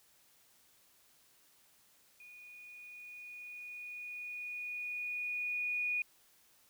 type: tone with level ramp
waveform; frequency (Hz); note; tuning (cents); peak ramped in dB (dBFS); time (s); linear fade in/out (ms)
sine; 2459; D#7; -21; -52 to -31; 2.2-6.02; 2
effects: white hiss -67 dBFS RMS until 6.69 s